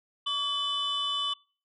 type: tone cluster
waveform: sine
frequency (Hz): 1141 / 3000 / 3511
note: C#6 / F#7 / A7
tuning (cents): +50 / +23 / -4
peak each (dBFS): -32 / -29 / -31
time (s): 0.26-1.34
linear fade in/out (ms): 10
effects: noise-tail reverb RT60 0.4 s tail -26 dB re dry + tanh soft clip ceiling -22 dBFS